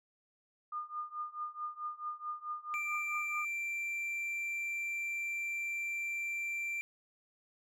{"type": "tone with tremolo", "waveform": "sine", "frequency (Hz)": 1216, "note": "D#6", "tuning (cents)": -40, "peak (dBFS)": -34, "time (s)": [0.72, 3.45], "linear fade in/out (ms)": 5, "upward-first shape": "triangle", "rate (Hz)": 4.6, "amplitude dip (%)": 95}
{"type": "tone", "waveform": "triangle", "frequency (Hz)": 2354, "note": "D7", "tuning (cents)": 3, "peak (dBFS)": -33, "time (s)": [2.74, 6.81], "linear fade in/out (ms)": 0}
{"effects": []}